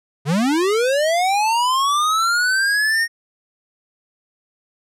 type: linear sweep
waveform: square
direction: up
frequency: 130.81 to 1864.7 Hz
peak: -16 dBFS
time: 0.25-3.08 s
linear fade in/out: 50 ms
effects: low-pass 10000 Hz 12 dB/octave